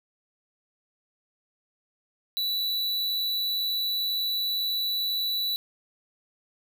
square tone, 3951 Hz, B7, in tune, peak -26 dBFS, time 2.37-5.56 s, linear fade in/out 0 ms, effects none

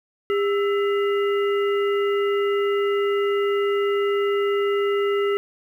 harmonic tone with a mistuned harmonic, 403 Hz, G4, 48 cents sharp, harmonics 1 / 3 / 5 / 7, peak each -19 / -29 / -33 / -36 dBFS, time 0.3-5.37 s, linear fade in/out 0 ms, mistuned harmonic 3, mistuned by +150 cents, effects 9-bit

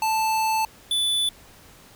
square tone pair in turn, 880 / 3480 Hz, A5 / A7, 0 / -20 cents, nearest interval 2 octaves, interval 2380 cents, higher second, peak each -21 dBFS, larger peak neither, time 0.02-0.65 / 0.91-1.29 s, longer first, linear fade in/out 2 ms, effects pink hiss -50 dBFS RMS until 1.95 s

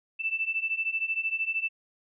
sine beating tone pair, 2645 / 2658 Hz, E7 / E7, +5 / +14 cents, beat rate 13 Hz, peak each -31 / -29 dBFS, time 0.19-1.69 s, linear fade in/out 20 ms, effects none

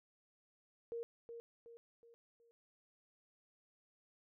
sine tone with echo, 466.2 Hz, A#4, in tune, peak -40 dBFS, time 0.92-1.03 s, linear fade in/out 0 ms, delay 370 ms, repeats 4, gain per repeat -7 dB, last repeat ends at 2.51 s, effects none

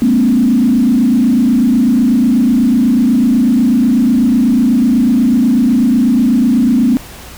sine tone with frequency modulation, 243.3 Hz, B3, 26 cents flat, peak -7 dBFS, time 0.02-6.97 s, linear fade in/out 0 ms, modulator 28.1 Hz, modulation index 1.2, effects added 60 Hz sine -40 dBFS peak until 7.37 s + pink hiss -33 dBFS RMS until 7.37 s

